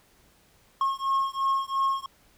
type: beating tone pair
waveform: triangle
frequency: 1082 / 1084.9 Hz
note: C#6 / C#6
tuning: -42 / -38 cents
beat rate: 2.9 Hz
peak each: -25 / -25 dBFS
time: 0.81-2.06 s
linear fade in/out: 2 ms
effects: pink hiss -61 dBFS RMS until 2.37 s